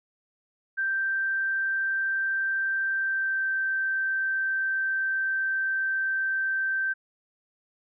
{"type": "tone with pitch glide", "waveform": "sine", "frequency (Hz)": [1568, 1558.1], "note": ["G6", "G6"], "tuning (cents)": [0, -11], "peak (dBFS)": -24, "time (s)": [0.77, 6.94], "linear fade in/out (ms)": 20, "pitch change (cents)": -11, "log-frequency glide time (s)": [2.96, 3.48], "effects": []}